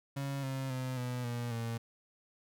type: tone with pitch steps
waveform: 35% pulse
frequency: 138.59 / 133.64 / 128.86 / 124.26 / 119.82 / 115.53 Hz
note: C#3 / C3 / C3 / B2 / A#2 / A#2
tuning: 0 / +37 / -26 / +11 / +48 / -15 cents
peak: -33 dBFS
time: 0.16-1.78 s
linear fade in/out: 10 ms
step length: 270 ms
effects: none